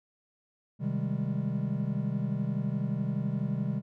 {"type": "chord", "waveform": "triangle", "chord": "Ab major seventh", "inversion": "first", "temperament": "equal", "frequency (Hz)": [130.81, 155.56, 196, 207.7], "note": ["C3", "Eb3", "G3", "Ab3"], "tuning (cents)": [0, 0, 0, 0], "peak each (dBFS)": [-31, -32, -31, -34], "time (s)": [0.79, 3.82], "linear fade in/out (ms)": 50, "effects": []}